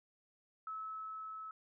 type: tone with level ramp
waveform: sine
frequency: 1298 Hz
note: E6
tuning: 27 cents flat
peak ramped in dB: -40 to -44 dBFS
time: 0.67-1.51 s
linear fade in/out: 2 ms
effects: none